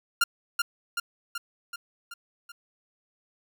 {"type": "tone with echo", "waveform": "sawtooth", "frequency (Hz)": 1396.9, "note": "F6", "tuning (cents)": 0, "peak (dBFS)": -15, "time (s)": [0.21, 0.24], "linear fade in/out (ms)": 5, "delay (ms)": 380, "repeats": 6, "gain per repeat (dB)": -4, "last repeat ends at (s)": 2.52, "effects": []}